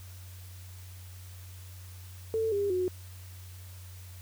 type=tone with pitch steps; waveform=sine; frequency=445 / 403.4 / 365.7 Hz; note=A4 / G4 / F#4; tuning=+20 / +50 / -20 cents; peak=-26 dBFS; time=2.34-2.88 s; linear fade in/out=0 ms; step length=180 ms; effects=added 91 Hz sine -44 dBFS peak until 4.21 s + white hiss -54 dBFS RMS until 4.21 s